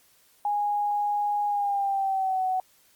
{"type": "tone with pitch glide", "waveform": "sine", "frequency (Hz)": [825, 747.8], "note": ["G#5", "F#5"], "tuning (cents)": [-12, 18], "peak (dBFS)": -23, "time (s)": [0.45, 2.6], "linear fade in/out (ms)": 2, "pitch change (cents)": -170, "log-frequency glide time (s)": [1.47, 2.44], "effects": ["white hiss -61 dBFS RMS until 2.95 s", "Opus 48 kbps"]}